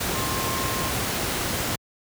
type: tone in noise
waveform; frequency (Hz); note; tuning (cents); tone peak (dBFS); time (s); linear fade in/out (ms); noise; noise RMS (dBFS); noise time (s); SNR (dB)
sine; 1061; C6; +24; -31; 0.14-0.91; 10; pink; -26; 0-1.76; -8
effects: high-pass 60 Hz 12 dB/octave